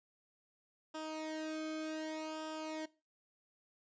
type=tone with flanger; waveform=sawtooth; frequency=313.4 Hz; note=D#4; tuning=13 cents sharp; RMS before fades=-42 dBFS; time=0.94-2.86 s; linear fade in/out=10 ms; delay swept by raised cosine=0.47 to 1.08 ms; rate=0.66 Hz; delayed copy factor=-0.8; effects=noise-tail reverb RT60 0.3 s tail -20 dB re dry + resampled to 16000 Hz

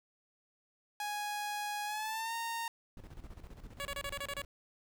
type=tone with pitch glide; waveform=sawtooth; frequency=830.6 to 921.6 Hz; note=G#5 to A#5; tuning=0 to -20 cents; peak=-32 dBFS; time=1-2.68 s; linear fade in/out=2 ms; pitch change=+180 cents; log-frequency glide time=1.85-2.34 s
type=noise with tremolo; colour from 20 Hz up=brown; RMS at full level=-47 dBFS; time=2.97-4.45 s; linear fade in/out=2 ms; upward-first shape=square; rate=15 Hz; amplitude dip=65%
type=tone bursts; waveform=10% pulse; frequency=564 Hz; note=C#5; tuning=30 cents sharp; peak=-29 dBFS; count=8; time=3.8-4.417 s; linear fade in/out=0 ms; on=50 ms; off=31 ms
effects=none

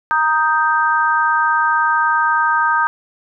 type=chord; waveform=sine; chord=Eb major; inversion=second; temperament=equal; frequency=932.3 / 1244.5 / 1568 Hz; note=Bb5 / Eb6 / G6; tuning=0 / 0 / 0 cents; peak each=-17 dBFS; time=0.11-2.87 s; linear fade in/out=0 ms; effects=none

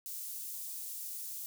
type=high-pass noise; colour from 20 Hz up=white; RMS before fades=-42 dBFS; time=0.06-1.46 s; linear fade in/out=0 ms; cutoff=7600 Hz; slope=12 dB/octave; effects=none

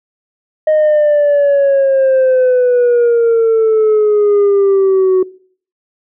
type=exponential sweep; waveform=sine; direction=down; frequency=622.3 to 370 Hz; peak=-5 dBFS; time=0.67-5.23 s; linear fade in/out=5 ms; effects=noise-tail reverb RT60 0.5 s tail -22 dB re dry + tanh soft clip ceiling -6 dBFS

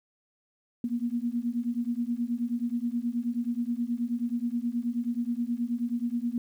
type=beating tone pair; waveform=sine; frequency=233.6 / 243 Hz; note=A#3 / B3; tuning=+4 / -28 cents; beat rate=9.4 Hz; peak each=-30 dBFS; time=0.84-6.38 s; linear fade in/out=2 ms; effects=10-bit

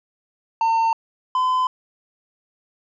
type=tone pair in turn; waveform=triangle; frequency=906 / 1018.8 Hz; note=A#5 / C6; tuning=-50 / -46 cents; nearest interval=major second; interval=204 cents; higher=second; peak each=-14 / -15 dBFS; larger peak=first; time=0.61-0.93 / 1.35-1.67 s; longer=neither; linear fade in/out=2 ms; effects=resampled to 16000 Hz

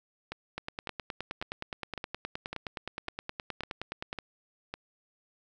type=two click trains; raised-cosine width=0.3 ms; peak=-19 / -20 dBFS; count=35 / 9; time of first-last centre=0.58-4.129 / 0.32-4.74 s; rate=9.58 / 1.81 Hz; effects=none

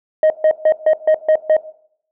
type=tone bursts; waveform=sine; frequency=624 Hz; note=D#5; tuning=5 cents sharp; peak=-6 dBFS; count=7; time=0.23-1.567 s; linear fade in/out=2 ms; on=71 ms; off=140 ms; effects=noise-tail reverb RT60 0.6 s tail -18 dB re dry + tanh soft clip ceiling -7 dBFS

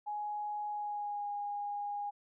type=tone with pitch glide; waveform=sine; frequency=835 to 819.2 Hz; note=G#5 to G#5; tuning=+9 to -24 cents; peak=-35 dBFS; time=0.06-2.11 s; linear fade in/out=20 ms; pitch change=-33 cents; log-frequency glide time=0.69-1.29 s; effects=none

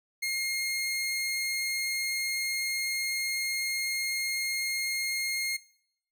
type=tone; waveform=sawtooth; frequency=2136 Hz; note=C7; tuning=35 cents sharp; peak=-25 dBFS; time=0.22-5.57 s; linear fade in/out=10 ms; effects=noise-tail reverb RT60 0.7 s tail -20 dB re dry

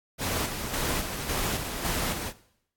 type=noise with tremolo; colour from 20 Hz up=pink; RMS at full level=-29 dBFS; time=0.18-2.33 s; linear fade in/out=50 ms; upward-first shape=square; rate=1.8 Hz; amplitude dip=45%; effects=noise-tail reverb RT60 0.7 s tail -17 dB re dry + AAC 64 kbps

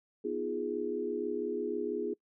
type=chord; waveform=sine; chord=F half-diminished seventh; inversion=second; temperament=equal; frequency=246.9 / 311.1 / 349.2 / 415.3 Hz; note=Cb4 / Eb4 / F4 / Ab4; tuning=0 / 0 / 0 / 0 cents; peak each=-40 / -40 / -37 / -34 dBFS; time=0.24-2.14 s; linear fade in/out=10 ms; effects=noise-tail reverb RT60 0.1 s tail -24 dB re dry

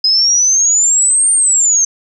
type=exponential two-way sweep; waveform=sine; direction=up then down; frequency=5030 to 8900 to 6280 Hz; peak=-8 dBFS; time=0.04-1.85 s; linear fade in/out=5 ms; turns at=1.32 s; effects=none

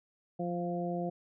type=harmonic tone with a mistuned harmonic; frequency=174.2 Hz; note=F3; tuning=4 cents flat; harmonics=1 / 2 / 3 / 4; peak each=-35 / -38 / -39 / -38 dBFS; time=0.39-1.1 s; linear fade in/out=10 ms; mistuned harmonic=1; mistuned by=+16 cents; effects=none

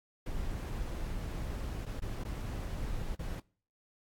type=noise with dropouts; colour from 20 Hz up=brown; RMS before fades=-37 dBFS; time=0.26-3.4 s; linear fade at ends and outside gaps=5 ms; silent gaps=1.854-1.862 / 1.997-2.019 / 2.238-2.249 / 3.153-3.191 s; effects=noise-tail reverb RT60 0.5 s tail -25 dB re dry + AAC 64 kbps

